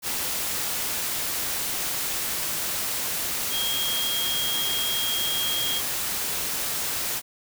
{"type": "tone in noise", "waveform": "sine", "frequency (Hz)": 3252, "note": "G#7", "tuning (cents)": -37, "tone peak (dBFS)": -26, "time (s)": [3.5, 5.82], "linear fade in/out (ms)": 50, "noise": "white", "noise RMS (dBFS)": -28, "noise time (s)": [0.02, 7.22], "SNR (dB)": -1, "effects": []}